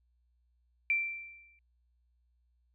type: tone with exponential decay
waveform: sine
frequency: 2349 Hz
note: D7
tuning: in tune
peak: -24 dBFS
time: 0.9-1.59 s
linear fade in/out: 1 ms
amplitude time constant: 150 ms
effects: added 60 Hz sine -69 dBFS peak until 2.74 s